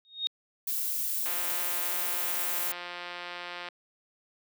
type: tone with exponential growth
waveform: sine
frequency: 3721 Hz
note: A#7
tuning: 4 cents flat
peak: -23 dBFS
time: 0.05-0.27 s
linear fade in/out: 0 ms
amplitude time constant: 47 ms
type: noise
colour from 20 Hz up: violet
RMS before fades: -31 dBFS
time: 0.67-2.72 s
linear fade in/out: 5 ms
type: click train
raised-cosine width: 0.3 ms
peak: -22 dBFS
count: 428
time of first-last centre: 1.26-3.686 s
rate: 176 Hz
effects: high-pass 400 Hz 12 dB/octave